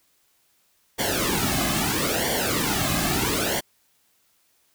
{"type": "noise with flanger", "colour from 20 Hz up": "pink", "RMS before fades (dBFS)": -24, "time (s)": [0.98, 3.61], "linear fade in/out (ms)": 20, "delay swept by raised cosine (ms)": [0.77, 2.17], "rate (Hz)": 0.76, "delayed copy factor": -0.85, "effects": ["white hiss -65 dBFS RMS until 4.74 s"]}